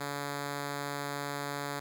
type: tone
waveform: 5% pulse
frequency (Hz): 142.8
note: D3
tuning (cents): -48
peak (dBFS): -23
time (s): 0-1.8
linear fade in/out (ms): 10
effects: none